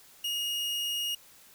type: tone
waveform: 40% pulse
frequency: 2864 Hz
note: F7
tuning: 43 cents sharp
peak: -29 dBFS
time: 0.24-1.15 s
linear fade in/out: 5 ms
effects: white hiss -56 dBFS RMS until 1.54 s